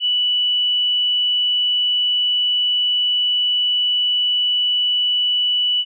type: tone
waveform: sine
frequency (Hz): 2960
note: F#7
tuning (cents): 0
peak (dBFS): -15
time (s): 0-5.85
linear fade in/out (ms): 50
effects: none